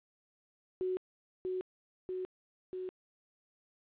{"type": "tone with echo", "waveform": "sine", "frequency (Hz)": 370, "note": "F#4", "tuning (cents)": 0, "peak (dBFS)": -31, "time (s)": [0.81, 0.97], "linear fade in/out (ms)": 0, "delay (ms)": 640, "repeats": 3, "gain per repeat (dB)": -2, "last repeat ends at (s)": 2.89, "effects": ["resampled to 8000 Hz", "11-bit"]}